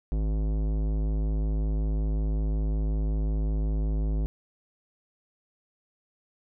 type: tone with tanh clipping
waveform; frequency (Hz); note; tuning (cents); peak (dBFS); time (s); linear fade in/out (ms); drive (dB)
sine; 52.7; G#1; +26; -26; 0.12-4.26; 0; 17
effects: none